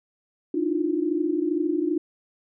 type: tone cluster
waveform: sine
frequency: 297.9 / 320.3 / 353.1 Hz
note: D4 / E4 / F4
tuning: +25 / -50 / +19 cents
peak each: -26 dBFS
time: 0.54-1.98 s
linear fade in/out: 5 ms
effects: none